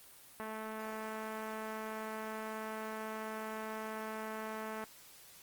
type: tone with low-pass filter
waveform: 5% pulse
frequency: 218.5 Hz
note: A3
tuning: 12 cents flat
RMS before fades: -42 dBFS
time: 0.4-4.84 s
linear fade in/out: 0 ms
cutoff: 1500 Hz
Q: 0.64
effects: white hiss -57 dBFS RMS until 5.42 s + Opus 24 kbps